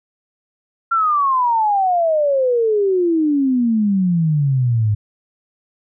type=exponential sweep; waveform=sine; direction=down; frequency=1380 to 102.4 Hz; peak=-13 dBFS; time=0.91-4.95 s; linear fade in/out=10 ms; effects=none